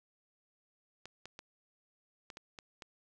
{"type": "clicks", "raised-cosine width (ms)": 0.2, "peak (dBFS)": -29, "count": 7, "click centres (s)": [1.056, 1.256, 1.391, 2.302, 2.371, 2.588, 2.822], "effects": []}